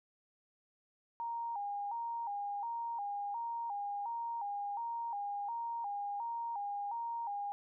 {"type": "tone with vibrato", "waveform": "sine", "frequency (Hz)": 870, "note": "A5", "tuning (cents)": -20, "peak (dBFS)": -36, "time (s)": [1.2, 7.52], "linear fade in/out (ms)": 0, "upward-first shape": "square", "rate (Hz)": 1.4, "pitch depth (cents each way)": 120, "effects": []}